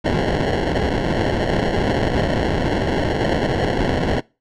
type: noise with sample-and-hold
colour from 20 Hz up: violet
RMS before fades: -19 dBFS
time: 0.04-4.21 s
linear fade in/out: 20 ms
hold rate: 1225 Hz
effects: noise-tail reverb RT60 0.3 s tail -24 dB re dry + low-pass 4000 Hz 12 dB/octave